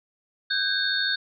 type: tone cluster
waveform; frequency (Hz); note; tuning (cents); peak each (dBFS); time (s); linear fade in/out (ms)
sine; 1527 / 1620 / 3658 / 4372; G6 / G#6 / A#7 / C#8; -46 / -43 / -33 / -25; -28; 0.5-1.16; 10
effects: none